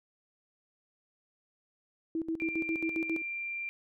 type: tone with tremolo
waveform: sine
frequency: 325.4 Hz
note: E4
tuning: 22 cents flat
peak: -29 dBFS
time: 2.15-3.22 s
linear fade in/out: 2 ms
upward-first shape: square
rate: 7.4 Hz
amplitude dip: 80%
type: tone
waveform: sine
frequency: 2372 Hz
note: D7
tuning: 17 cents sharp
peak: -34 dBFS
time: 2.4-3.69 s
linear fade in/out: 0 ms
effects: none